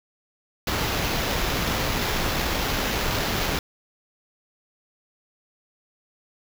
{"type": "noise with sample-and-hold", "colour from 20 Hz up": "pink", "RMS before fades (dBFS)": -25, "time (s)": [0.67, 3.59], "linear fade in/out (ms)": 2, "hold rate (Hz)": 8820, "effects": []}